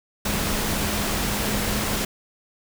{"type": "tone in noise", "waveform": "sine", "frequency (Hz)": 207.7, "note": "G#3", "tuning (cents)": 0, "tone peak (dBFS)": -31, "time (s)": [0.25, 2.05], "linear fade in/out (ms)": 5, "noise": "pink", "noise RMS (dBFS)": -25, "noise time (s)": [0.25, 2.05], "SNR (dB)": -9, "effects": []}